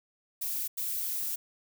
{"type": "noise bursts at uneven times", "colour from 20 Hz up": "violet", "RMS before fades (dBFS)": -33, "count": 2, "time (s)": [[0.41, 0.68], [0.77, 1.36]], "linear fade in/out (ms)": 10, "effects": []}